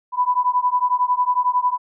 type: beating tone pair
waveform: sine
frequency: 987.8 / 998.8 Hz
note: B5 / B5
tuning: 0 / +19 cents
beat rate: 11 Hz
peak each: -19 dBFS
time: 0.12-1.78 s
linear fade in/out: 50 ms
effects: none